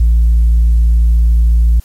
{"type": "tone with tanh clipping", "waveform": "triangle", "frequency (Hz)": 57, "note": "A#1", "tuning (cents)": -38, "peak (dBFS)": -6, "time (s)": [0, 1.8], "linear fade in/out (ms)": 5, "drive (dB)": 6, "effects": ["white hiss -47 dBFS RMS until 1.84 s", "MP3 64 kbps"]}